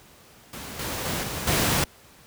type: noise with level steps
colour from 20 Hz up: pink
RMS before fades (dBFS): -37 / -30 / -28 / -31 / -22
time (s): 0.53-1.84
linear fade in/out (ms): 2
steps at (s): 0.79 / 1.05 / 1.23 / 1.47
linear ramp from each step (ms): 5
effects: pink hiss -52 dBFS RMS until 2.26 s + high-pass 60 Hz 12 dB/octave